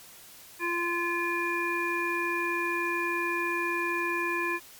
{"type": "harmonic tone", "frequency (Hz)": 345, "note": "F4", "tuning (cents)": -21, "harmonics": [1, 3, 5, 7], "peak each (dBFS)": [-32, -32, -32, -32], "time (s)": [0.59, 4.6], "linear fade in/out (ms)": 50, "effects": ["white hiss -50 dBFS RMS until 4.79 s", "MP3 96 kbps"]}